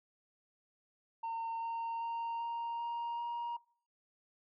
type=tone with pitch steps; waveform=sine; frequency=913 / 919.4 / 925.7 / 932.2 / 938.7 / 945.2 Hz; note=A#5 / A#5 / A#5 / A#5 / A#5 / A#5; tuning=-36 / -24 / -12 / 0 / +12 / +24 cents; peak=-33 dBFS; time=1.23-3.57 s; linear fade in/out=10 ms; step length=390 ms; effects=noise-tail reverb RT60 0.5 s tail -24 dB re dry + tanh soft clip ceiling -35 dBFS